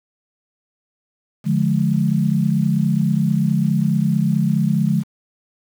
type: chord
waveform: sine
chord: D diminished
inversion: none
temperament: just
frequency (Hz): 146.83 / 176.2 / 211.4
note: D3 / F3 / Ab3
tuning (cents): 0 / +16 / +31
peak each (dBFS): -19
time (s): 1.44-5.04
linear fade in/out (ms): 50
effects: 7-bit